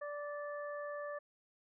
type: harmonic tone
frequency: 584 Hz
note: D5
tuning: 10 cents flat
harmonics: 1 / 2 / 3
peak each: -41 / -47 / -49 dBFS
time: 0.01-1.19 s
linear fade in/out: 10 ms
effects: none